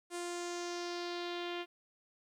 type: tone with low-pass filter sweep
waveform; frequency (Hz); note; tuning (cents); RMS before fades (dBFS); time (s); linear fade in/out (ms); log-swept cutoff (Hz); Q
sawtooth; 349.2; F4; 0; -40; 0.1-1.66; 50; 9100 to 3000; 2.8
effects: 12-bit